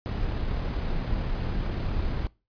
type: noise with amplitude modulation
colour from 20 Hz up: brown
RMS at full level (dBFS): -27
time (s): 0.06-2.27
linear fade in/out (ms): 0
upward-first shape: sine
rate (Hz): 35.7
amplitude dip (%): 25
effects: noise-tail reverb RT60 0.3 s tail -23 dB re dry + resampled to 11025 Hz